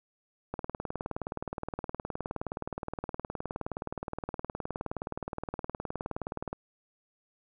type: click train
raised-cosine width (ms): 1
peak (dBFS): -20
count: 116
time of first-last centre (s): 0.54-6.53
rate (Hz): 19.2
effects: none